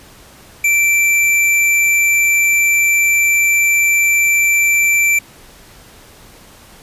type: tone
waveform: square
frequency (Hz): 2341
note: D7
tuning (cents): -6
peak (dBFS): -11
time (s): 0.64-5.19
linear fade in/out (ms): 5
effects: pink hiss -42 dBFS RMS until 6.82 s + resampled to 32000 Hz